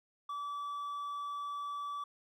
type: tone with hard clipping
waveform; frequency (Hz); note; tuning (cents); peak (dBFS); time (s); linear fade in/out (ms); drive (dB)
sine; 1153; D6; -32; -38; 0.29-2.04; 5; 3
effects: none